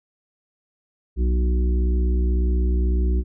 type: harmonic tone with a mistuned harmonic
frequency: 61.9 Hz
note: B1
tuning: 5 cents sharp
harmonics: 1 / 3 / 4 / 5 / 6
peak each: -17 / -31 / -39 / -34 / -33 dBFS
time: 1.16-3.24 s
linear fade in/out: 50 ms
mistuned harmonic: 3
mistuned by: +52 cents
effects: none